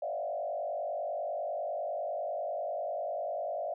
sine tone with frequency modulation, 640 Hz, D#5, 49 cents sharp, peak -32 dBFS, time 0.02-3.74 s, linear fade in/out 5 ms, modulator 50.1 Hz, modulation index 1.6, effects none

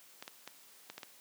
clicks, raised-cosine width 0.2 ms, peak -26 dBFS, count 6, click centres 0.225 / 0.279 / 0.476 / 0.9 / 0.98 / 1.032 s, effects white hiss -59 dBFS RMS until 1.2 s + high-pass 200 Hz 12 dB/octave

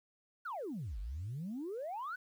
sine exponential two-way sweep, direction down then up, 1543 to 45.87 to 1543 Hz, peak -37 dBFS, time 0.45-2.16 s, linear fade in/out 10 ms, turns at 0.99 s, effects tanh soft clip ceiling -35 dBFS + 11-bit

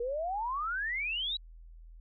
sine exponential sweep, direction up, 462.4 to 3956 Hz, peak -31 dBFS, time 0-1.37 s, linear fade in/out 5 ms, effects added 41 Hz sine -48 dBFS peak until 2 s

